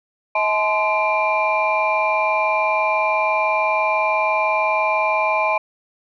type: tone cluster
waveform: sine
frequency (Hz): 637 / 857 / 1035 / 2377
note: D#5 / A5 / C6 / D7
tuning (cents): +41 / -46 / -19 / +20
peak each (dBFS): -21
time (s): 0.35-5.58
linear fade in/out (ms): 5
effects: tanh soft clip ceiling -8 dBFS